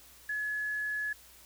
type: tone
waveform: sine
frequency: 1700 Hz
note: G#6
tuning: 40 cents sharp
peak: -31 dBFS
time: 0.29-1.13 s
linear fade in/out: 5 ms
effects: added 60 Hz sine -64 dBFS peak until 1.45 s + white hiss -56 dBFS RMS until 1.45 s